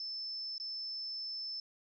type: tone with dropouts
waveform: sine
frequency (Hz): 5274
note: E8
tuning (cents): 0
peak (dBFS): -38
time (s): 0-1.6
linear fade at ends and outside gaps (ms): 2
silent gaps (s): 0.581-0.599
effects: none